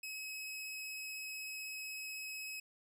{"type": "tone with vibrato", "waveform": "sawtooth", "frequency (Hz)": 2559, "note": "D#7", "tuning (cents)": 48, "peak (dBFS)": -39, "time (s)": [0.03, 2.6], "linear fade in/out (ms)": 5, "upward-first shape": "triangle", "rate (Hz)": 16, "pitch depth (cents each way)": 9, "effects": []}